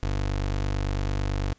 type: tone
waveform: 25% pulse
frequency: 49 Hz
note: G1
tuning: in tune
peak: -21 dBFS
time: 0.03-1.53 s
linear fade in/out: 0 ms
effects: pink hiss -62 dBFS RMS until 1.58 s + resampled to 16000 Hz